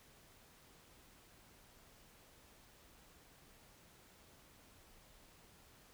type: silence
effects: pink hiss -64 dBFS RMS until 5.93 s